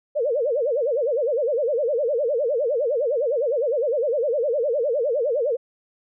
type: tone with vibrato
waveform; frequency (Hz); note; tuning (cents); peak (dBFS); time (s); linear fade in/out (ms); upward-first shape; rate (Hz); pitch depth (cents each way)
sine; 523.3; C5; 0; -19; 0.15-5.57; 20; sine; 9.8; 260
effects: none